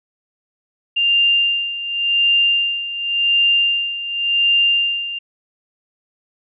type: tone with tremolo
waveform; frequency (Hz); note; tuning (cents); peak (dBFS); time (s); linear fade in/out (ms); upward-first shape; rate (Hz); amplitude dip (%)
sine; 2794; F7; 0; -11; 0.96-5.19; 10; sine; 0.9; 75
effects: none